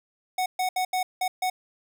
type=tone bursts at uneven times; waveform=square; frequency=740 Hz; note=F#5; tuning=in tune; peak=-24 dBFS; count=6; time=0.38-0.46 / 0.59-0.69 / 0.76-0.85 / 0.93-1.03 / 1.21-1.28 / 1.42-1.5 s; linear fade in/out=5 ms; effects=none